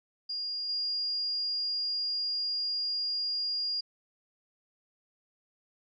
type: tone with level steps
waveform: sine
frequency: 4832 Hz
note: D8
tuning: 48 cents sharp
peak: -32 / -29 dBFS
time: 0.29-3.81 s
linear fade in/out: 10 ms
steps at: 0.69 s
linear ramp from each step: 2 ms
effects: none